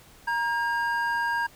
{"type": "tone pair together", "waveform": "triangle", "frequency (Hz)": [940, 1616], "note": ["A#5", "G#6"], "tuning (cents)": [14, -48], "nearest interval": "major sixth", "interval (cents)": 938, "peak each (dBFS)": -25, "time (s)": [0.27, 1.47], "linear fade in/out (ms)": 10, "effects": ["pink hiss -53 dBFS RMS until 1.55 s"]}